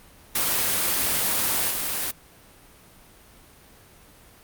white noise with level steps, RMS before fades -23 / -27 dBFS, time 0.35-2.11 s, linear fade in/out 5 ms, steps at 1.69 s, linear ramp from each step 20 ms, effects pink hiss -51 dBFS RMS until 4.43 s + Opus 32 kbps

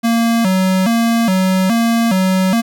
square tone with vibrato, 208.1 Hz, G#3, 4 cents sharp, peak -12 dBFS, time 0.03-2.62 s, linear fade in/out 20 ms, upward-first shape square, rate 1.2 Hz, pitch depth 180 cents each way, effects none

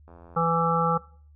click train, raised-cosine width 1 ms, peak -35 dBFS, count 34, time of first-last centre 0.08-0.468 s, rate 85.1 Hz
harmonic tone, 166.3 Hz, E3, 16 cents sharp, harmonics 1 / 3 / 5 / 7 / 8, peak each -27 / -27 / -27 / -27 / -27 dBFS, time 0.36-0.98 s, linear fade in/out 10 ms
effects noise-tail reverb RT60 0.5 s tail -21 dB re dry + added 74 Hz sine -50 dBFS peak until 1.35 s

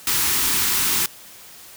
white band-stop noise, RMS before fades -20 dBFS, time 0.07-1.06 s, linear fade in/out 2 ms, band 420 to 840 Hz, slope 48 dB/octave, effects white hiss -43 dBFS RMS until 1.76 s

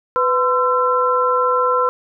sine tone cluster, 498.7 / 1027 / 1343 Hz, B4 / C6 / E6, +17 / -33 / +32 cents, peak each -18 dBFS, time 0.16-1.89 s, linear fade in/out 0 ms, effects none

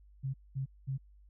sine tone bursts, 134.2 Hz, C3, 44 cents sharp, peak -32 dBFS, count 3, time 0.23-0.98 s, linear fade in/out 20 ms, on 110 ms, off 210 ms, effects added 50 Hz sine -56 dBFS peak until 1.29 s

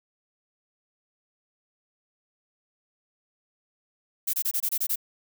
violet noise bursts, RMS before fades -26 dBFS, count 8, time 4.27-4.958 s, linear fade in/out 10 ms, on 65 ms, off 24 ms, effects none

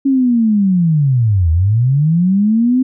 sine linear two-way sweep, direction down then up, 277.2 to 77.78 to 262.1 Hz, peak -9 dBFS, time 0.05-2.83 s, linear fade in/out 10 ms, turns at 1.51 s, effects none

